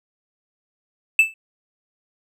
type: tone with exponential decay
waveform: triangle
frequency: 2637 Hz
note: E7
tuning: in tune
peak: -5 dBFS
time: 1.19-1.34 s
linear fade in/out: 2 ms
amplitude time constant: 32 ms
effects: none